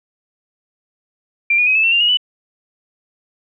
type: tone with pitch steps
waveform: sine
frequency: 2371 / 2449 / 2529 / 2613 / 2699 / 2787 / 2879 / 2974 Hz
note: D7 / D#7 / D#7 / E7 / E7 / F7 / F#7 / F#7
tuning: +16 / -28 / +28 / -16 / +40 / -4 / -48 / +8 cents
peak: -11 dBFS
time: 1.5-2.172 s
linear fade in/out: 5 ms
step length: 84 ms
effects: none